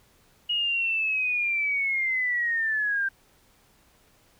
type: linear sweep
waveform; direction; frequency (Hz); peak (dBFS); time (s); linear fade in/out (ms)
sine; down; 2893 to 1568; -23; 0.49-3.09; 10
effects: pink hiss -61 dBFS RMS until 4.39 s